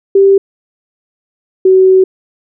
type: tone pair in turn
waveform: sine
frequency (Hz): 392 / 376.7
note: G4 / F#4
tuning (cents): 0 / +31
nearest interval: minor second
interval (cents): 69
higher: first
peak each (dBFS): -3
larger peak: neither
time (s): 0.15-0.38 / 1.65-2.04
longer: second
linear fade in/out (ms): 5
effects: none